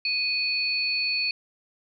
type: tone pair together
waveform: sine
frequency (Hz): 2489 / 4423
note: D#7 / C#8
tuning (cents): 0 / -5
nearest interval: minor seventh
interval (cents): 995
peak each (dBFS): -26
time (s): 0.05-1.31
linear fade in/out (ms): 2
effects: none